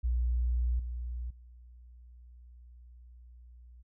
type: tone with level steps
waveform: sine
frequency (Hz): 60.3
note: B1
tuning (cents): -41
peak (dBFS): -26 / -34 / -50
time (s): 0.03-3.83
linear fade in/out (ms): 20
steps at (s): 0.79 / 1.3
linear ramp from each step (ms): 5
effects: none